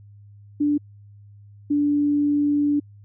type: tone pair in turn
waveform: sine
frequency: 292.9 / 290.9 Hz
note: D4 / D4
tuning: -5 / -16 cents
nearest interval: unison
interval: 11 cents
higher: first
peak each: -17 dBFS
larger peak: neither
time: 0.6-0.78 / 1.7-2.8 s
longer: second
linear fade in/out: 10 ms
effects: added 102 Hz sine -44 dBFS peak until 3.04 s